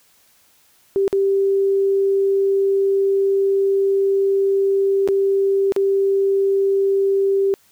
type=tone with dropouts; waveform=sine; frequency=392.2 Hz; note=G4; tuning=1 cent sharp; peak=-14 dBFS; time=0.96-7.54 s; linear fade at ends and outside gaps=0 ms; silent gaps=1.079-1.128 / 5.076-5.087 / 5.722-5.763 s; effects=white hiss -56 dBFS RMS until 7.71 s